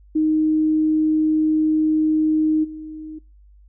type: tone with level steps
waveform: sine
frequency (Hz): 311.1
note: D#4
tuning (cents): 0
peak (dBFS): -15 / -31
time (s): 0.15-3.19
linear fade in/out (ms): 10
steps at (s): 2.63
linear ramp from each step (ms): 20
effects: noise-tail reverb RT60 0.3 s tail -26 dB re dry + added 50 Hz sine -46 dBFS peak until 3.68 s